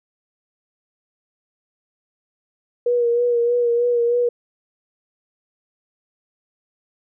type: tone with vibrato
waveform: sine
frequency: 478.1 Hz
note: A#4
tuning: 44 cents sharp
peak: -15 dBFS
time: 2.86-4.29 s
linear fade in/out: 5 ms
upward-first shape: sine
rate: 3.2 Hz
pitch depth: 30 cents each way
effects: none